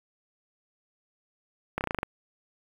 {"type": "slowing click train", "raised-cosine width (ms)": 0.5, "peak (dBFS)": -13, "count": 8, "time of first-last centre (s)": [1.78, 2.031], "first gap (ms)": 29, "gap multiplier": 1.07, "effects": ["7-bit"]}